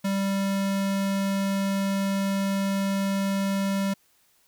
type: tone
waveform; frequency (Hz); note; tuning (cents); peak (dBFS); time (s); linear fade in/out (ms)
square; 196; G3; 0; -24; 0.04-3.94; 10
effects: white hiss -64 dBFS RMS until 4.47 s